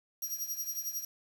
15% pulse tone with tremolo, 5720 Hz, F8, 41 cents sharp, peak -26 dBFS, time 0.22-1.05 s, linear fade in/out 5 ms, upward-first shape triangle, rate 11 Hz, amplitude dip 80%, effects 9-bit

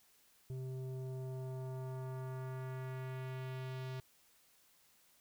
square tone with low-pass filter sweep, 130 Hz, C3, 11 cents flat, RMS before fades -43 dBFS, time 0.5-4 s, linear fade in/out 0 ms, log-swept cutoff 340 to 4300 Hz, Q 1.2, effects white hiss -69 dBFS RMS until 5.2 s

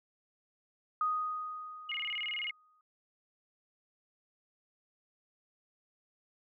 sine tone with exponential decay, 1244.5 Hz, D#6, in tune, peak -27 dBFS, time 1.01-2.81 s, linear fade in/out 2 ms, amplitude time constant 390 ms
sine tone with vibrato, 2489 Hz, D#7, in tune, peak -34 dBFS, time 1.89-2.51 s, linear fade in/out 5 ms, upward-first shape square, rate 19 Hz, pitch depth 260 cents each way
effects none

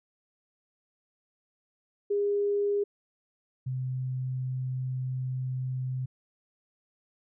sine tone pair in turn, 407 / 128.83 Hz, G#4 / C3, -35 / -26 cents, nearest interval octave + minor sixth, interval 1991 cents, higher first, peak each -24 / -29 dBFS, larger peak first, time 2.1-2.84 / 3.66-6.06 s, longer second, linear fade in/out 10 ms, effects none

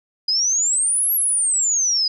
sine exponential two-way sweep, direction up then down, 4903 to 11690 to 4903 Hz, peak -16 dBFS, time 0.28-2.08 s, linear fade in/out 5 ms, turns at 1.13 s, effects none

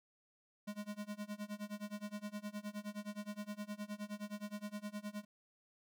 square tone with tremolo, 207.7 Hz, G#3, in tune, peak -40 dBFS, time 0.67-5.25 s, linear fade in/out 10 ms, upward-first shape sine, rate 9.6 Hz, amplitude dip 95%, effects none

